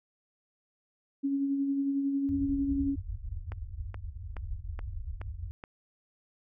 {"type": "tone with tremolo", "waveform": "sine", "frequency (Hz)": 277.2, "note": "C#4", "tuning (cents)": 0, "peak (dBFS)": -25, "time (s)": [1.23, 2.96], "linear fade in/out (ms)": 20, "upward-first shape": "sine", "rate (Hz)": 11, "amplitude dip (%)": 35}
{"type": "low-pass noise", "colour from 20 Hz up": "white", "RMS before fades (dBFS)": -38, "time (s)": [2.29, 5.51], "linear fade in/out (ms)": 0, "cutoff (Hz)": 100, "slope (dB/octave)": 96}
{"type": "click train", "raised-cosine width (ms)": 0.5, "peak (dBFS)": -27, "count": 6, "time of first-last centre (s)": [3.52, 5.639], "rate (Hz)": 2.36}
{"effects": []}